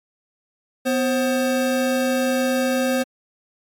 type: tone pair together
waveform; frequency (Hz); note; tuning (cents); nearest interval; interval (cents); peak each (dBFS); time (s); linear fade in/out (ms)
square; 250.1 / 530; B3 / C5; +22 / +22; octave + minor second; 1300; -22 / -22; 0.85-3.04; 20
effects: AAC 64 kbps